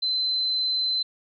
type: tone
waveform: sine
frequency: 4061 Hz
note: B7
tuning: 48 cents sharp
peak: -22 dBFS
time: 0.02-1.03 s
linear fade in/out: 10 ms
effects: none